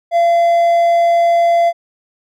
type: tone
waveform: triangle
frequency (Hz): 683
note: F5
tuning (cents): -39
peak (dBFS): -7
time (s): 0.11-1.73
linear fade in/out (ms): 50
effects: none